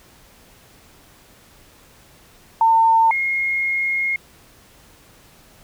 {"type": "tone pair in turn", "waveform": "sine", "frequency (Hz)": [903, 2148], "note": ["A5", "C7"], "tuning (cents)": [45, 45], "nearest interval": "octave + minor third", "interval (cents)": 1500, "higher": "second", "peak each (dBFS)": [-11, -18], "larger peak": "first", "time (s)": [[2.61, 3.11], [3.11, 4.16]], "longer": "second", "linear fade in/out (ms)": 2, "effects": ["pink hiss -50 dBFS RMS until 5.63 s"]}